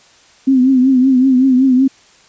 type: tone with vibrato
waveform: sine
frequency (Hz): 259.8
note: C4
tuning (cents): -12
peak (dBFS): -7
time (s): 0.47-1.88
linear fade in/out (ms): 10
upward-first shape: triangle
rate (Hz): 5.3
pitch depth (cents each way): 84
effects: white hiss -47 dBFS RMS until 2.28 s + resampled to 16000 Hz